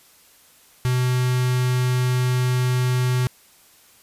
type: tone with notch filter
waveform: square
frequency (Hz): 126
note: B2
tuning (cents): +35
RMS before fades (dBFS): -20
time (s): 0.85-3.27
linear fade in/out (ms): 0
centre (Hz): 560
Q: 1
effects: white hiss -53 dBFS RMS until 4.02 s + resampled to 32000 Hz

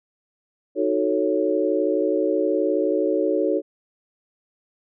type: chord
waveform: sine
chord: D# half-diminished seventh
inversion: none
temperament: equal with one note detuned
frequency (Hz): 311.1 / 370 / 442.3 / 554.4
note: D#4 / F#4 / A4 / C#5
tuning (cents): 0 / 0 / +9 / 0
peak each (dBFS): -24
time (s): 0.75-3.62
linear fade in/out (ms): 50
effects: none

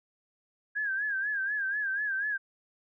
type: tone with vibrato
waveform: sine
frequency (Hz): 1630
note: G#6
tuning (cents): -33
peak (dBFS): -28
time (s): 0.75-2.38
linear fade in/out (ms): 20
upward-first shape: sine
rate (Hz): 4.1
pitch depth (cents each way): 97
effects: none

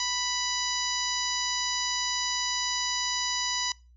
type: harmonic tone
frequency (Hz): 987.8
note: B5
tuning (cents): 0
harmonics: 1 / 2 / 3 / 4 / 5 / 6 / 7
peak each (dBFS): -35 / -36 / -36 / -34 / -32 / -33 / -37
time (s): 0-3.72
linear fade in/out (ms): 2
effects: noise-tail reverb RT60 0.3 s tail -23 dB re dry + added 60 Hz sine -53 dBFS peak until 3.96 s

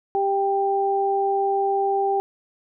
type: tone pair together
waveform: sine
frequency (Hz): 394.2 / 788.4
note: G4 / G5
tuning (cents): +10 / +10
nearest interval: octave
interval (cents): 1200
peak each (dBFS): -22 / -21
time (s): 0.15-2.2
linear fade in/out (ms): 0
effects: none

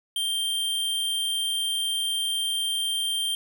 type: tone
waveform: square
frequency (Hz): 3166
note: G7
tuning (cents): +17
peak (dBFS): -25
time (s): 0.16-3.35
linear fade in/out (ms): 2
effects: none

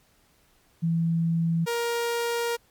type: tone pair in turn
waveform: sine / sawtooth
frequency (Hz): 166 / 470.3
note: E3 / A#4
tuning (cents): +12 / +15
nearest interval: octave + tritone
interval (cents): 1803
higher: second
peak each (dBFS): -21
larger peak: neither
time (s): 0.82-1.66 / 1.66-2.57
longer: second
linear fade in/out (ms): 20
effects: pink hiss -63 dBFS RMS until 2.7 s + MP3 96 kbps

